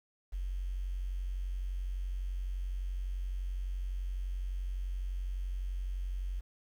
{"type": "tone", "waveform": "sine", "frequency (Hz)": 45.88, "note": "F#1", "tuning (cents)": -14, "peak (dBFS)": -33, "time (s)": [0.32, 6.41], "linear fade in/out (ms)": 20, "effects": ["10-bit"]}